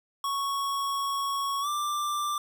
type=tone with pitch glide; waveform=square; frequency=1108.7 to 1181.4 Hz; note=C#6 to D6; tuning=0 to +10 cents; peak=-28 dBFS; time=0.24-2.38 s; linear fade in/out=2 ms; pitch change=+110 cents; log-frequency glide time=1.61-1.68 s; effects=none